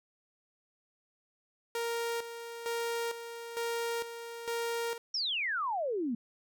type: tone with tremolo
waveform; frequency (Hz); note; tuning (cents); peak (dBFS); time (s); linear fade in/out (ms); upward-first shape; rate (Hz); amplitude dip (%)
sawtooth; 466.2; A#4; 0; -28; 1.75-4.98; 2; square; 1.1; 65
type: exponential sweep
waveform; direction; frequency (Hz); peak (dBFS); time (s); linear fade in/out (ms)
sine; down; 5680 to 220; -30; 5.14-6.15; 5
effects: none